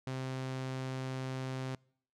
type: tone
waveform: sawtooth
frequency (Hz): 130.9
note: C3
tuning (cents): +1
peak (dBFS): -32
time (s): 0.07-1.75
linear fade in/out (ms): 2
effects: noise-tail reverb RT60 0.6 s tail -26 dB re dry + low-pass 7000 Hz 12 dB/octave